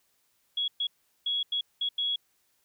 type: tone bursts at uneven times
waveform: sine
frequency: 3340 Hz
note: G#7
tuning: 9 cents sharp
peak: -26 dBFS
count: 6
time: 0.57-0.68 / 0.8-0.87 / 1.26-1.43 / 1.52-1.61 / 1.81-1.89 / 1.98-2.16 s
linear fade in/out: 5 ms
effects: white hiss -71 dBFS RMS until 2.64 s